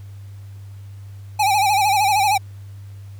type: tone with vibrato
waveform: square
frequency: 811 Hz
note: G#5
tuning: 41 cents flat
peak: -15 dBFS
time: 1.39-2.38 s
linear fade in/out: 10 ms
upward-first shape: sine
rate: 13 Hz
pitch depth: 98 cents each way
effects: added 99 Hz sine -34 dBFS peak until 3.19 s + pink hiss -55 dBFS RMS until 3.19 s